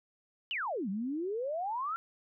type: exponential two-way sweep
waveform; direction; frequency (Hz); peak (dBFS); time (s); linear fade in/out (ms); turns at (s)
sine; down then up; 3136 to 185 to 1384; -32; 0.51-1.96; 0; 0.89
effects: none